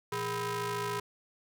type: ring-modulated tone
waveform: sawtooth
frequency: 291.6 Hz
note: D4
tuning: 12 cents flat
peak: -25 dBFS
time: 0.12-1 s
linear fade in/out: 5 ms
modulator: 702 Hz
effects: none